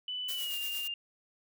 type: tone with pitch glide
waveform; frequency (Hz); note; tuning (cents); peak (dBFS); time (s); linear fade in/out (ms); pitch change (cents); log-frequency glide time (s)
sine; 2989 to 2805; F#7 to F7; +17 to +7; -34; 0.08-0.94; 2; -110; 0.35-0.57
type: noise with tremolo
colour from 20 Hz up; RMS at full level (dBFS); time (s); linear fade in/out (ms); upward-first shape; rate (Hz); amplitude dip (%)
blue; -38; 0.28-0.88; 10; triangle; 8.7; 60
effects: none